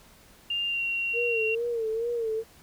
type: tone with pitch glide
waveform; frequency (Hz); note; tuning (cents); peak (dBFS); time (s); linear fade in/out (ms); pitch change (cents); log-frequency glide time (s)
sine; 2800 to 2750; F7 to F7; +4 to -27; -26; 0.5-1.55; 5; -31; 0.66-0.82
type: tone with vibrato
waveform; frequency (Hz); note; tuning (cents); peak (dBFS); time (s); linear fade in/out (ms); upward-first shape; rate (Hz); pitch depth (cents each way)
sine; 457.9; A#4; -31; -26; 1.13-2.44; 50; sine; 2.3; 76
effects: pink hiss -55 dBFS RMS until 2.62 s